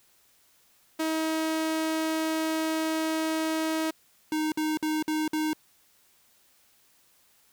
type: tone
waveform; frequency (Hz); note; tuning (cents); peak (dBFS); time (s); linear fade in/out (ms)
sawtooth; 318.3; D#4; +39; -22; 0.99-3.91; 10
type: tone bursts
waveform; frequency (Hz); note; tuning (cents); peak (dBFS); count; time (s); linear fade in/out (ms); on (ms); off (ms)
square; 310; D#4; -6; -26; 5; 4.32-5.532; 2; 200; 53
effects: white hiss -63 dBFS RMS until 7.52 s